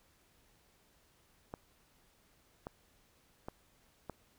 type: clicks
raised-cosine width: 1 ms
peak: -27 dBFS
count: 4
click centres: 1.539 / 2.669 / 3.485 / 4.097 s
effects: pink hiss -69 dBFS RMS until 4.38 s